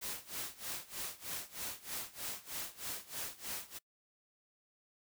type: noise with tremolo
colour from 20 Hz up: white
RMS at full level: -40 dBFS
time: 0.01-3.79 s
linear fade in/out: 20 ms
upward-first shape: sine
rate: 3.2 Hz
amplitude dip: 90%
effects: noise-tail reverb RT60 0.1 s tail -23 dB re dry